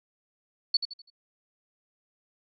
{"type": "tone with echo", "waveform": "sine", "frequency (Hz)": 4443, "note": "C#8", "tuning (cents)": 3, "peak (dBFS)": -19, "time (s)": [0.74, 0.77], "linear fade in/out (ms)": 5, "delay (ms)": 83, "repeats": 4, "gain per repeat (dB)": -9, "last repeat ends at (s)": 1.102, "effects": []}